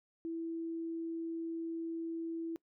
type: tone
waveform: sine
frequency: 330 Hz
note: E4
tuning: 2 cents sharp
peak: -36 dBFS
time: 0.25-2.56 s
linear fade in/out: 0 ms
effects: noise-tail reverb RT60 0.1 s tail -23 dB re dry